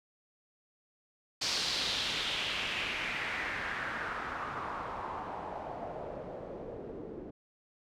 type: noise with low-pass filter sweep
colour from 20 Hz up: white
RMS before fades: -37 dBFS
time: 1.41-7.31 s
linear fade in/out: 10 ms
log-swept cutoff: 4900 to 360 Hz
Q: 2.7
effects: none